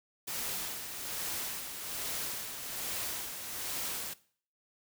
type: noise with tremolo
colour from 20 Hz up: white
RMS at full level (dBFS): -36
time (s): 0.27-4.14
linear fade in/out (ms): 10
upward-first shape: sine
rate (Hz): 1.2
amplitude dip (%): 50
effects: noise-tail reverb RT60 0.5 s tail -19 dB re dry